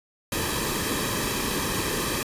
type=noise with comb filter; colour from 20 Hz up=pink; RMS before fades=-27 dBFS; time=0.32-2.23 s; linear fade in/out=2 ms; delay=1.4 ms; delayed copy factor=-0.65; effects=resampled to 32000 Hz